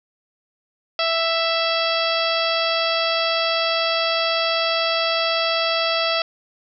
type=harmonic tone; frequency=661 Hz; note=E5; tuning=5 cents sharp; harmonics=1 / 2 / 3 / 4 / 5 / 6 / 7 / 8; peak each=-23 / -25 / -30 / -27 / -26 / -31 / -27 / -31 dBFS; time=0.99-6.22 s; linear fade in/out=2 ms; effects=none